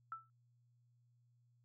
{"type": "tone with exponential decay", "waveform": "sine", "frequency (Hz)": 1325, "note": "E6", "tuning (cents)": 9, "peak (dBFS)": -39, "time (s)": [0.12, 0.3], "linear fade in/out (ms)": 1, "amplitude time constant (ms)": 37, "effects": ["added 120 Hz sine -70 dBFS peak until 1.64 s"]}